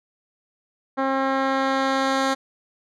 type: tone with low-pass filter sweep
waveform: 10% pulse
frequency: 268.2 Hz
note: C4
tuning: 43 cents sharp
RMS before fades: -22 dBFS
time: 0.97-2.35 s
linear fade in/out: 20 ms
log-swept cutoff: 1500 to 7000 Hz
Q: 0.7
effects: none